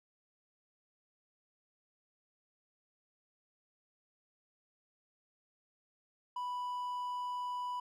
triangle tone, 987.8 Hz, B5, in tune, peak -34 dBFS, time 6.36-7.8 s, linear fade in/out 5 ms, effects none

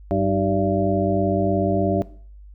harmonic tone with a mistuned harmonic, 96.7 Hz, G2, 23 cents flat, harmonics 1 / 2 / 3 / 4 / 6 / 7, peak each -25 / -25 / -25 / -25 / -25 / -25 dBFS, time 0.11-2.02 s, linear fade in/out 0 ms, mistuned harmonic 3, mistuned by +79 cents, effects noise-tail reverb RT60 0.5 s tail -18 dB re dry + added 50 Hz sine -40 dBFS peak until 2.54 s

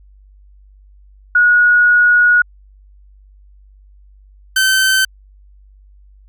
sine / sawtooth tone pair in turn, 1453 / 1539.4 Hz, F#6 / G6, -32 / -32 cents, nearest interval minor second, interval 100 cents, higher second, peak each -7 dBFS, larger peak neither, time 1.35-2.42 / 4.56-5.05 s, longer first, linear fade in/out 5 ms, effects added 49 Hz sine -42 dBFS peak until 6.28 s

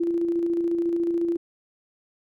sine tone with tremolo, 340 Hz, F4, 46 cents flat, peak -20 dBFS, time 0-1.37 s, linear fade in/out 10 ms, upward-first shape square, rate 14 Hz, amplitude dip 30%, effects none

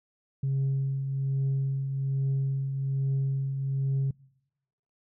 sine tone with tremolo, 135.9 Hz, C#3, 34 cents flat, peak -21 dBFS, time 0.43-4.11 s, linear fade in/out 5 ms, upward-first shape triangle, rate 1.2 Hz, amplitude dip 55%, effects noise-tail reverb RT60 0.9 s tail -26 dB re dry + tanh soft clip ceiling -22 dBFS

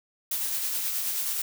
blue noise with tremolo, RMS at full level -28 dBFS, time 0.31-1.42 s, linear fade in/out 5 ms, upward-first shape sine, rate 9.4 Hz, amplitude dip 30%, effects none

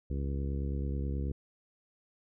harmonic tone, 69.3 Hz, C#2, in tune, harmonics 1 / 2 / 3 / 4 / 5 / 6 / 7, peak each -32 / -38 / -42 / -44 / -46 / -48 / -49 dBFS, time 0.1-1.32 s, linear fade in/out 5 ms, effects none

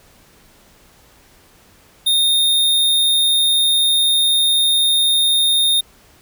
square tone, 3672 Hz, A#7, 27 cents flat, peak -13 dBFS, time 2.06-5.81 s, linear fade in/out 10 ms, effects pink hiss -50 dBFS RMS until 6.21 s

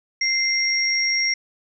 sine tone pair together, 2093 / 5588 Hz, C7 / F8, 0 / 0 cents, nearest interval octave + perfect fourth, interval 1700 cents, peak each -21 dBFS, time 0.21-1.34 s, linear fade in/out 5 ms, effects none

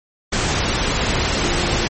sine tone in noise, 349.2 Hz, F4, in tune, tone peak -26 dBFS, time 1.42-1.86 s, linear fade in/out 10 ms, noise pink, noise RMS -19 dBFS, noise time 0.32-1.88 s, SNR -10 dB, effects MP3 32 kbps

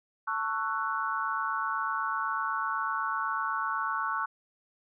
sine chord, F# minor seventh, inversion first, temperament just, 888 / 1110 / 1332 / 1480 Hz, A5 / C#6 / E6 / F#6, +16 / +2 / +18 / 0 cents, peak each -36 / -32 / -34 / -34 dBFS, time 0.27-4.26 s, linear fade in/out 10 ms, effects none

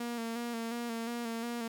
sawtooth tone with vibrato, 233.1 Hz, A#3, in tune, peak -31 dBFS, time 0-1.68 s, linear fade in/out 5 ms, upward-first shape square, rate 2.8 Hz, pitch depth 33 cents each way, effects 10-bit

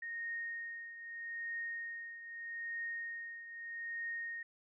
sine tone with tremolo, 1856 Hz, A#6, 8 cents flat, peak -37 dBFS, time 0.02-4.43 s, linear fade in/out 5 ms, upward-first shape triangle, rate 0.8 Hz, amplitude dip 70%, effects none

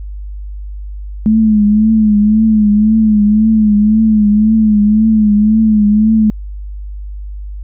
sine tone with vibrato, 214.1 Hz, A3, 47 cents flat, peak -6 dBFS, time 1.26-6.3 s, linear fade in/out 0 ms, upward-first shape triangle, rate 1.9 Hz, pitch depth 71 cents each way, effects added 50 Hz sine -22 dBFS peak until 7.63 s

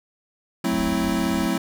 square chord, F# half-diminished seventh, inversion none, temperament equal, 185 / 220 / 261.6 / 329.6 Hz, F#3 / A3 / C4 / E4, 0 / 0 / 0 / 0 cents, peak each -27 dBFS, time 0.64-1.58 s, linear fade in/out 5 ms
white low-pass noise, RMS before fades -37 dBFS, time 0.71-1.47 s, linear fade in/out 0 ms, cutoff 100 Hz, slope 48 dB/octave
effects none

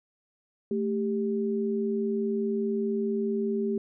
sine tone pair together, 220 / 395.2 Hz, A3 / G4, 0 / +14 cents, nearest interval minor seventh, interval 1014 cents, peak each -28 dBFS, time 0.71-3.78 s, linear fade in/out 2 ms, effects none

